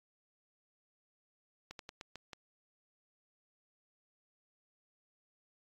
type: slowing click train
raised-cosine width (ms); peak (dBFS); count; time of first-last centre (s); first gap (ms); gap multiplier
0.2; -28; 6; 1.71-2.332; 82; 1.21
effects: AAC 64 kbps